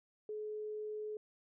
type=tone; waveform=sine; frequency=426.1 Hz; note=G#4; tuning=44 cents sharp; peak=-39 dBFS; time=0.29-1.17 s; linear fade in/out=2 ms; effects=none